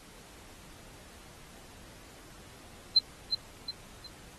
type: tone with echo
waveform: sine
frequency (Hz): 4100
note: C8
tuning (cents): -36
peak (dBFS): -17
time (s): 2.96-2.99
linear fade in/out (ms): 5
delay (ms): 360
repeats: 3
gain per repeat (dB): -7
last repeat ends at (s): 4.07
effects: pink hiss -53 dBFS RMS until 4.38 s + AAC 32 kbps